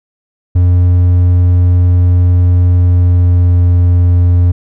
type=tone with pitch glide; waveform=triangle; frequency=88.9 to 88.13 Hz; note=F2 to F2; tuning=+31 to +16 cents; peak=-3 dBFS; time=0.55-4.52 s; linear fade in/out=10 ms; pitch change=-15 cents; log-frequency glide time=2.71-3.71 s; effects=none

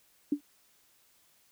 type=tone with exponential decay; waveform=sine; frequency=290 Hz; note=D4; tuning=22 cents flat; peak=-21 dBFS; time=0.32-0.41 s; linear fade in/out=5 ms; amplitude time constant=18 ms; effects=white hiss -66 dBFS RMS until 1.51 s

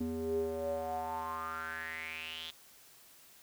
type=tone with band-pass filter sweep; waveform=square; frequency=80.8 Hz; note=E2; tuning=34 cents flat; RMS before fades=-38 dBFS; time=0-2.51 s; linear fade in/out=10 ms; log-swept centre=280 to 3500 Hz; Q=7; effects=white hiss -59 dBFS RMS until 3.42 s

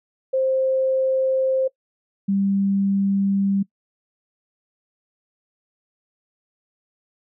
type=tone pair in turn; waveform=sine; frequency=526 / 197.03 Hz; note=C5 / G3; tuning=+9 / +9 cents; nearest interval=octave + perfect fourth; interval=1700 cents; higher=first; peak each=-17 dBFS; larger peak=neither; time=0.33-1.68 / 2.28-3.63 s; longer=neither; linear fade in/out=10 ms; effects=noise-tail reverb RT60 0.1 s tail -22 dB re dry

